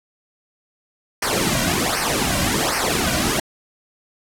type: noise with flanger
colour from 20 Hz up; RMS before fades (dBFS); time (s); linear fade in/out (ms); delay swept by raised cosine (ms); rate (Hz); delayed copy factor
pink; -20; 1.22-3.4; 5; 0.27 to 2.37; 1.3; -0.8
effects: low-pass 12000 Hz 12 dB/octave